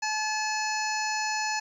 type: harmonic tone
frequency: 860 Hz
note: A5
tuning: 40 cents flat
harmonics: 1 / 2 / 3 / 5 / 6 / 7 / 8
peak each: -30 / -33 / -35 / -37 / -38 / -38 / -39 dBFS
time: 0.02-1.6 s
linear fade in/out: 10 ms
effects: 10-bit